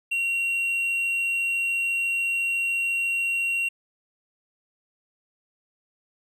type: tone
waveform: triangle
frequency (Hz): 2747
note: F7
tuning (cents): -29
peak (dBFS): -21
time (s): 0.11-3.69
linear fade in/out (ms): 10
effects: none